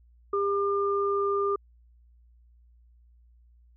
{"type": "tone pair together", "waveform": "sine", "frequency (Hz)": [400.8, 1201], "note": ["G4", "D6"], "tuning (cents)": [38, 38], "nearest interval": "octave + perfect fifth", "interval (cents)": 1900, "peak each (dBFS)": [-25, -28], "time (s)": [0.33, 1.56], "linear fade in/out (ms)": 5, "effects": ["added 59 Hz sine -55 dBFS peak until 3.76 s"]}